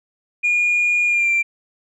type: tone with pitch glide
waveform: sine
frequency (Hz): 2431 to 2362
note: D#7 to D7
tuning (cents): -41 to +9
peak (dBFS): -13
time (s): 0.43-1.43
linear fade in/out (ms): 20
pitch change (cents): -50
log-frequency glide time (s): 1.06-1.31
effects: tanh soft clip ceiling -12 dBFS